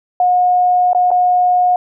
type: tone with dropouts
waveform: sine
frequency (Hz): 722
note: F#5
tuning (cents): -43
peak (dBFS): -9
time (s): 0.2-1.76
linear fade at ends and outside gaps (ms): 2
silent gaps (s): 0.932-0.948 / 1.106-1.114
effects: none